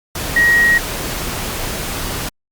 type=tone in noise; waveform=sine; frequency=1892 Hz; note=A#6; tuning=25 cents sharp; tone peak=-9 dBFS; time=0.36-0.78 s; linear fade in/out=5 ms; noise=pink; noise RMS=-23 dBFS; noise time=0.15-2.29 s; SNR=+11 dB; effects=Opus 48 kbps